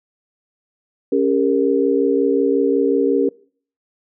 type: chord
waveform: sine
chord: G diminished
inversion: second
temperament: equal with one note detuned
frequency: 277.2 / 400.7 / 466.2 Hz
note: Db4 / G4 / Bb4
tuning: 0 / +38 / 0 cents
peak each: -18 dBFS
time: 1.12-3.29 s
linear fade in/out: 5 ms
effects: noise-tail reverb RT60 0.5 s tail -24 dB re dry